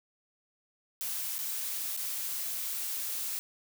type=noise with dropouts; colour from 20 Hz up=blue; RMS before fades=-35 dBFS; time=1.01-3.39 s; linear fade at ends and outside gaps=0 ms; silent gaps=1.382-1.389 / 1.965-1.974 s; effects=none